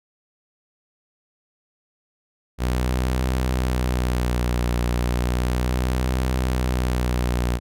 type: tone with vibrato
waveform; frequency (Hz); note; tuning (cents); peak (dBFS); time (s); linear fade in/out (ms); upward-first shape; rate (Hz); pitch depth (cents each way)
sawtooth; 61.8; B1; +2; -16; 2.58-7.6; 50; triangle; 0.34; 56
effects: none